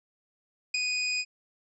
25% pulse tone with ADSR envelope, 2485 Hz, D#7, 3 cents flat, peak -18 dBFS, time 0.74-1.25 s, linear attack 7 ms, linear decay 7 ms, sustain -5 dB, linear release 50 ms, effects resampled to 22050 Hz

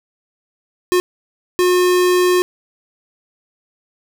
square tone bursts at uneven times, 360 Hz, F#4, 47 cents flat, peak -12 dBFS, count 2, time 0.92-1 / 1.59-2.42 s, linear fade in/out 0 ms, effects none

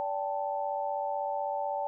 sine chord, D suspended fourth, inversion none, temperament equal with one note detuned, 578.2 / 784 / 880 Hz, D5 / G5 / A5, -27 / 0 / 0 cents, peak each -34 dBFS, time 0-1.87 s, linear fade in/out 0 ms, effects none

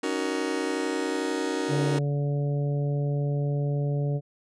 40% pulse chord, D# minor seventh, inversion third, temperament just, 280 / 311.1 / 373.4 / 466.7 Hz, C#4 / D#4 / F#4 / A#4, +18 / 0 / +16 / +2 cents, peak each -31 dBFS, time 0.03-1.99 s, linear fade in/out 5 ms
harmonic tone, 143.6 Hz, D3, 39 cents flat, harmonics 1 / 2 / 3 / 4 / 5, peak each -24 / -38 / -35 / -37 / -45 dBFS, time 1.68-4.21 s, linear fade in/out 50 ms
effects resampled to 22050 Hz

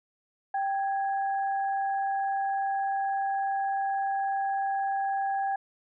sine tone pair together, 784.7 / 1661.2 Hz, G5 / G#6, +2 / 0 cents, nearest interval octave + minor second, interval 1298 cents, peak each -26 / -38 dBFS, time 0.54-5.56 s, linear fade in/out 5 ms, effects none

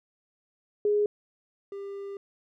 sine / triangle tone pair in turn, 415.3 / 397.9 Hz, G#4 / G4, 0 / +26 cents, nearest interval minor second, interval 74 cents, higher first, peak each -21 / -33 dBFS, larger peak first, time 0.85-1.06 / 1.72-2.17 s, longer second, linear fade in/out 2 ms, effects none

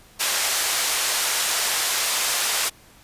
white band-pass noise, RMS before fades -23 dBFS, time 0.19-2.7 s, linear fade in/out 20 ms, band 590 to 9400 Hz, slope 12 dB/octave, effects pink hiss -51 dBFS RMS until 3.03 s + resampled to 32000 Hz

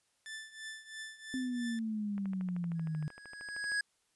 sawtooth tone with tremolo, 1761 Hz, A6, 1 cent sharp, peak -37 dBFS, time 0.26-1.79 s, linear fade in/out 0 ms, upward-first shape triangle, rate 3 Hz, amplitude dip 85%
sine exponential sweep, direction down, 261.6 to 150 Hz, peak -33 dBFS, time 1.34-3.08 s, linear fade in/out 0 ms
click train, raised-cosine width 0.5 ms, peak -35 dBFS, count 21, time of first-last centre 2.18-3.718 s, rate 13 Hz
square tone with exponential growth, 1661.2 Hz, G#6, in tune, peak -30 dBFS, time 2.75-3.81 s, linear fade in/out 5 ms, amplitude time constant 230 ms
effects white hiss -75 dBFS RMS until 4.15 s + resampled to 24000 Hz

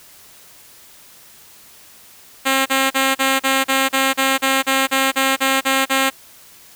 5% pulse tone bursts, 267.8 Hz, C4, 40 cents sharp, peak -3 dBFS, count 15, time 2.45-6.104 s, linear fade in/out 20 ms, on 210 ms, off 36 ms, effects white hiss -45 dBFS RMS until 6.75 s

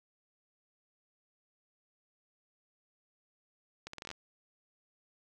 accelerating click train, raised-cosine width 0.2 ms, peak -25 dBFS, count 9, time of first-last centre 3.87-4.114 s, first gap 64 ms, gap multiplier 0.77, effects none

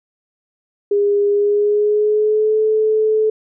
sine tone with pitch glide, 407.2 to 433.9 Hz, G#4 to A4, -34 to -24 cents, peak -12 dBFS, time 0.91-3.3 s, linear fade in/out 5 ms, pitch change +110 cents, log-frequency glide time 1.29-2.6 s, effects none

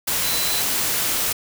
sine tone in noise, 4015 Hz, B7, 28 cents sharp, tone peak -27 dBFS, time 0.23-0.62 s, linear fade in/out 10 ms, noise white, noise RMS -22 dBFS, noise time 0.07-1.33 s, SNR -8 dB, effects none

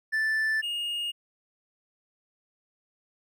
triangle tone pair in turn, 1760 / 2850 Hz, A6 / F7, 0 / +34 cents, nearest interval minor sixth, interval 834 cents, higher second, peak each -22 / -27 dBFS, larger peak first, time 0.12-0.62 / 0.62-1.12 s, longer neither, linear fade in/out 20 ms, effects none

